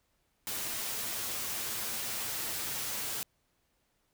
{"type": "noise with comb filter", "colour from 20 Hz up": "white", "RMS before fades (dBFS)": -36, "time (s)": [0.47, 3.23], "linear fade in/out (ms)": 0, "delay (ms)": 9.1, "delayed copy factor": 0.55, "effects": ["pink hiss -75 dBFS RMS until 4.13 s"]}